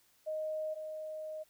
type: tone pair in turn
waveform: sine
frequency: 622.3 / 622.3 Hz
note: D#5 / D#5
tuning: 0 / 0 cents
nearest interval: unison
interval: 0 cents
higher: neither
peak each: -34 / -39 dBFS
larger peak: first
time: 0.26-0.75 / 0.75-1.44 s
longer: second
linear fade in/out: 20 ms
effects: white hiss -69 dBFS RMS until 1.49 s